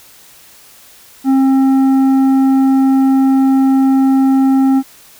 sine tone with tanh clipping, 267.4 Hz, C4, 38 cents sharp, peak -9 dBFS, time 1.24-4.83 s, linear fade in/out 50 ms, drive 8 dB, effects white hiss -42 dBFS RMS until 5.19 s

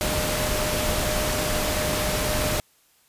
sine tone in noise, 609 Hz, D#5, 37 cents flat, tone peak -29 dBFS, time 0.01-2.6 s, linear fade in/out 0 ms, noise pink, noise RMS -25 dBFS, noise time 0.01-2.6 s, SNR -7 dB, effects white hiss -61 dBFS RMS until 3.08 s + resampled to 32000 Hz

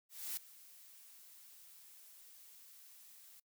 blue noise with ADSR envelope, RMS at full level -40 dBFS, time 0.09-3.4 s, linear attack 280 ms, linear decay 4 ms, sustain -19 dB, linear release 6 ms, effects noise-tail reverb RT60 0.1 s tail -23 dB re dry

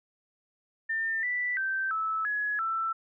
sine tone with pitch steps, 1801 / 1973 / 1557 / 1307 / 1684 / 1332 Hz, A6 / B6 / G6 / E6 / G#6 / E6, +40 / -2 / -12 / -15 / +24 / +18 cents, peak -27 dBFS, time 0.89-2.93 s, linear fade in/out 10 ms, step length 340 ms, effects none

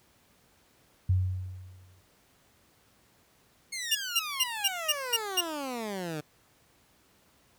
sine tone with exponential decay, 92.5 Hz, F#2, in tune, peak -19 dBFS, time 1.09-2.01 s, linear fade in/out 5 ms, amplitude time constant 200 ms
15% pulse exponential sweep, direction down, 2195 to 146.83 Hz, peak -27 dBFS, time 3.72-6.21 s, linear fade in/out 10 ms
sawtooth tone bursts, 2827 Hz, F7, 20 cents sharp, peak -19 dBFS, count 7, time 3.91-5.411 s, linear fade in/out 10 ms, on 43 ms, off 200 ms
effects pink hiss -64 dBFS RMS until 7.58 s + high-pass 60 Hz 12 dB/octave

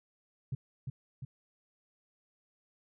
sine tone with echo, 131.3 Hz, C3, 6 cents sharp, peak -30 dBFS, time 0.52-0.55 s, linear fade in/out 5 ms, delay 350 ms, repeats 2, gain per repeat -4 dB, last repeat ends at 1.25 s, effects tanh soft clip ceiling -28 dBFS

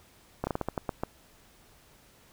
slowing click train, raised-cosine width 1 ms, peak -15 dBFS, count 9, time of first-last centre 0.44-1.035 s, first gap 30 ms, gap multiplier 1.25, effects pink hiss -59 dBFS RMS until 2.32 s

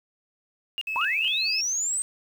sine tone bursts, 2830 Hz, F7, 22 cents sharp, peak -26 dBFS, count 3, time 0.78-1.279 s, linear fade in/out 0 ms, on 33 ms, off 200 ms
sine tone, 2595 Hz, E7, 28 cents flat, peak -27 dBFS, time 0.87-1.61 s, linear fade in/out 5 ms
sine linear sweep, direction up, 900 to 8372 Hz, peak -24 dBFS, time 0.96-2.02 s, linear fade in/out 0 ms
effects 8-bit

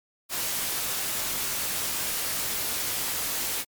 white noise with comb filter, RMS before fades -29 dBFS, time 0.29-3.65 s, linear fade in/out 50 ms, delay 19 ms, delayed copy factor -0.55, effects MP3 96 kbps

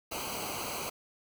pink noise with comb filter, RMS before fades -37 dBFS, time 0.11-0.9 s, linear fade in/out 10 ms, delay 0.56 ms, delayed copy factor -0.85, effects none

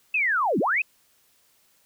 sine linear two-way sweep, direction down then up, 2665 to 160 to 2665 Hz, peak -20 dBFS, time 0.14-0.82 s, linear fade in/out 5 ms, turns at 0.59 s, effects white hiss -63 dBFS RMS until 1.85 s

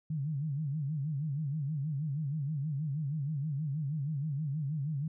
sine tone with vibrato, 146.83 Hz, D3, in tune, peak -31 dBFS, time 0.1-5.08 s, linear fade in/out 5 ms, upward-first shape sine, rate 6.3 Hz, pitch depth 150 cents each way, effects none

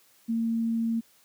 sine tone, 228.3 Hz, A#3, 36 cents flat, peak -24 dBFS, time 0.28-1.01 s, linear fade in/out 20 ms, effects white hiss -61 dBFS RMS until 1.24 s + high-pass 100 Hz 12 dB/octave

